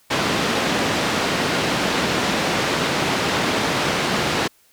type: band-pass noise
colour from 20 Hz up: pink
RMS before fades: -21 dBFS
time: 0.1-4.48 s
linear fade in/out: 10 ms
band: 170 to 4700 Hz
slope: 12 dB/octave
effects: white hiss -57 dBFS RMS until 4.72 s